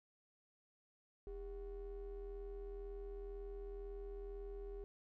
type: ring-modulated tone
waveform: triangle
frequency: 180 Hz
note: F#3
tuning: 47 cents flat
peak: -40 dBFS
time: 1.27-4.84 s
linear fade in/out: 0 ms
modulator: 221 Hz
effects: none